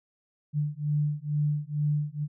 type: beating tone pair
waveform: sine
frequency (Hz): 147.3 / 149.5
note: D3 / D3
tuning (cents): +6 / +31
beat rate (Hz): 2.2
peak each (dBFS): -28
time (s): 0.53-2.28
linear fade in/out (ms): 50
effects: none